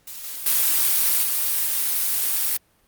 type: noise with level steps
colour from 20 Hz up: blue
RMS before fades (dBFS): -36 / -32 / -19 / -22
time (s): 0.07-2.57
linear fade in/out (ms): 5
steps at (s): 0.24 / 0.46 / 1.23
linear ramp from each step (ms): 2
effects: pink hiss -62 dBFS RMS until 2.87 s + Opus 48 kbps